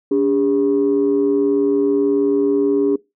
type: tone pair together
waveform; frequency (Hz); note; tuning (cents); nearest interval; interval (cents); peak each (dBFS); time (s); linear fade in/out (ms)
sine; 285.7 / 404.1; D4 / G#4; -48 / -47; tritone; 601; -15; 0.11-2.96; 5
effects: noise-tail reverb RT60 0.2 s tail -21 dB re dry + tanh soft clip ceiling -8 dBFS